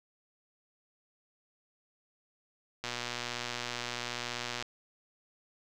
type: click train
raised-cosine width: 0.2 ms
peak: -18 dBFS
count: 217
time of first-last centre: 2.84-4.625 s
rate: 121 Hz
effects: none